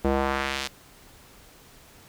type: tone with band-pass filter sweep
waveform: square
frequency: 68 Hz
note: C#2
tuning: 33 cents flat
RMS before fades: -26 dBFS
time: 0.04-0.68 s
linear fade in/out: 10 ms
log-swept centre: 430 to 4700 Hz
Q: 0.96
effects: pink hiss -52 dBFS RMS until 2.08 s